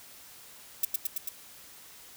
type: noise with echo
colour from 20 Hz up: violet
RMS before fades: -25 dBFS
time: 0.83-0.85 s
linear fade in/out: 5 ms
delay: 110 ms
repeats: 4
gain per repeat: -2 dB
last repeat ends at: 1.29 s
effects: white hiss -51 dBFS RMS until 2.16 s